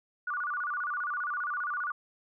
sine tone with vibrato, 1308 Hz, E6, 14 cents flat, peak -30 dBFS, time 0.27-1.92 s, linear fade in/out 5 ms, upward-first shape square, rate 15 Hz, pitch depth 190 cents each way, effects none

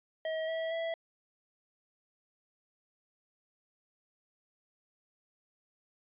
square tone with pitch steps, 638 / 650 / 660 Hz, D#5 / E5 / E5, +43 / -24 / +2 cents, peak -33 dBFS, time 0.25-0.94 s, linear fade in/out 2 ms, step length 230 ms, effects resampled to 8000 Hz

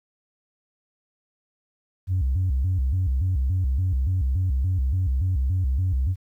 sine tone with vibrato, 77.78 Hz, D#2, in tune, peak -18 dBFS, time 2.07-6.16 s, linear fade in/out 50 ms, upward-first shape square, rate 3.5 Hz, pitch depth 300 cents each way, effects tanh soft clip ceiling -17 dBFS + 10-bit

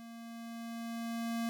square tone with level ramp, 231 Hz, A#3, 16 cents flat, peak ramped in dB -48 to -33 dBFS, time 0-1.49 s, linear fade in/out 0 ms, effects none

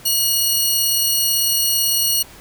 10% pulse tone pair together, 2900 / 4331 Hz, F#7 / C#8, -35 / -41 cents, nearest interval perfect fifth, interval 694 cents, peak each -11 dBFS, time 0.05-2.23 s, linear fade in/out 10 ms, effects pink hiss -42 dBFS RMS until 2.4 s

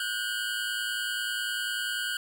25% pulse tone pair together, 1457.9 / 1568 Hz, F#6 / G6, -26 / 0 cents, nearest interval minor second, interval 126 cents, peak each -28 / -29 dBFS, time 0-2.17 s, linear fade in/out 2 ms, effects 10-bit

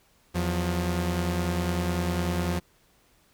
sawtooth tone pair together, 83.91 / 177.8 Hz, E2 / F3, +31 / +31 cents, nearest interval octave + minor second, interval 1300 cents, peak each -24 / -24 dBFS, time 0.34-2.6 s, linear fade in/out 20 ms, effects pink hiss -63 dBFS RMS until 3.33 s

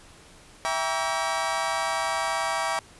30% pulse chord, E diminished seventh, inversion none, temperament just, 659.3 / 791.1 / 949.3 / 1139.2 Hz, E5 / G5 / Bb5 / Db6, 0 / +16 / +31 / +47 cents, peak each -28 dBFS, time 0.65-2.79 s, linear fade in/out 0 ms, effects pink hiss -51 dBFS RMS until 2.99 s + resampled to 24000 Hz

